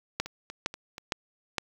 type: two click trains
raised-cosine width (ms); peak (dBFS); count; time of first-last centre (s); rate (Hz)
0.2; -23 / -10; 4 / 4; 0.26-0.981 / 0.2-1.582; 4.16 / 2.17
effects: 7-bit